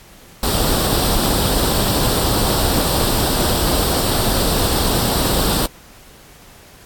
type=noise with comb filter; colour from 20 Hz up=pink; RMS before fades=-17 dBFS; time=0.43-5.66 s; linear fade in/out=2 ms; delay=0.23 ms; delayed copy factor=+0.6; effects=pink hiss -44 dBFS RMS until 6.85 s + AAC 64 kbps